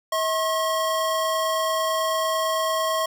square tone pair together, 641 / 1078 Hz, E5 / C#6, -49 / -49 cents, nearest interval major sixth, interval 900 cents, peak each -25 dBFS, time 0.12-3.06 s, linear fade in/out 5 ms, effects none

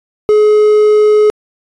triangle tone with quantisation, 423.6 Hz, G#4, 34 cents sharp, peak -3 dBFS, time 0.29-1.3 s, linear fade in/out 0 ms, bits 5, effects resampled to 22050 Hz

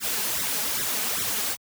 white noise with flanger, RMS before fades -27 dBFS, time 0-1.57 s, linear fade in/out 50 ms, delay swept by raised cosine 0.53 to 4.83 ms, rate 2.5 Hz, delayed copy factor +0.85, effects high-pass 80 Hz 12 dB/octave

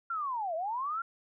sine linear two-way sweep, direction down then up, 1396.9 to 623 to 1396.9 Hz, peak -31 dBFS, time 0.1-1.02 s, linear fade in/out 5 ms, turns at 0.55 s, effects none

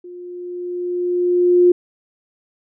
sine tone with level ramp, 355.3 Hz, F4, 30 cents sharp, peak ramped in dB -33 to -7 dBFS, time 0.04-1.72 s, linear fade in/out 5 ms, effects none

